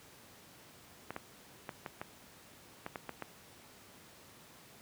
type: clicks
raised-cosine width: 0.5 ms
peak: -24 dBFS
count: 9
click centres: 1.106 / 1.164 / 1.692 / 1.862 / 2.015 / 2.864 / 2.958 / 3.093 / 3.223 s
effects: pink hiss -57 dBFS RMS until 4.81 s + high-pass 100 Hz 12 dB/octave